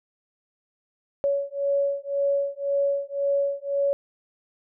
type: beating tone pair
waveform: sine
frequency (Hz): 560 / 561.9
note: C#5 / C#5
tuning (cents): +18 / +23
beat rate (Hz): 1.9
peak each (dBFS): -25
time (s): 1.24-3.93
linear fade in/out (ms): 0
effects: none